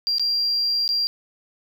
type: tone with dropouts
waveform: sine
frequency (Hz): 4754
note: D8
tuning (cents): +20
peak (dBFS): -18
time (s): 0.07-1.07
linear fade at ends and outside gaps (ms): 0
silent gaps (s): 0.183-0.196 / 0.878-0.89
effects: tanh soft clip ceiling -15 dBFS + 9-bit